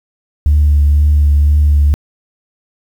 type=tone with vibrato; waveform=sine; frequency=73.42 Hz; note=D2; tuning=in tune; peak=-5 dBFS; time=0.46-1.94 s; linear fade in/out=0 ms; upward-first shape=triangle; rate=2 Hz; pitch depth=26 cents each way; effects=tanh soft clip ceiling -3 dBFS + 7-bit